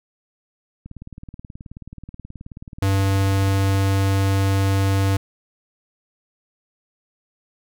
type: click train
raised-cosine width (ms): 5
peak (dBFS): -24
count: 55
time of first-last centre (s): 0.86-3.748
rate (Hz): 18.7
type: tone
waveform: square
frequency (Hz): 97.5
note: G2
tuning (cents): -9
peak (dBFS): -17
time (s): 2.82-5.17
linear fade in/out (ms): 5
effects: none